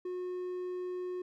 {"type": "tone", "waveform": "triangle", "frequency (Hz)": 362.6, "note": "F#4", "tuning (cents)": -35, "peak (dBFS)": -33, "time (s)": [0.05, 1.22], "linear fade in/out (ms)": 5, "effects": []}